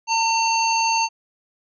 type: harmonic tone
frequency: 906 Hz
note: A#5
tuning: 50 cents flat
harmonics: 1 / 3 / 5 / 7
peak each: -19 / -24 / -26 / -27 dBFS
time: 0.07-1.09 s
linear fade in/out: 50 ms
effects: none